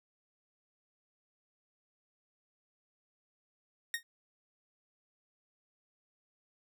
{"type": "tone with exponential decay", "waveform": "sawtooth", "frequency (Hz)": 1857, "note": "A#6", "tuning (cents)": -7, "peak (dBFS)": -25, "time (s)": [3.94, 4.03], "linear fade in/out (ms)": 1, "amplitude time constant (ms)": 19, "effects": []}